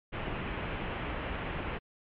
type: low-pass noise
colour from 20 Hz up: pink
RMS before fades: -36 dBFS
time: 0.12-1.79 s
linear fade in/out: 20 ms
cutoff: 3000 Hz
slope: 48 dB/octave
effects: MP3 48 kbps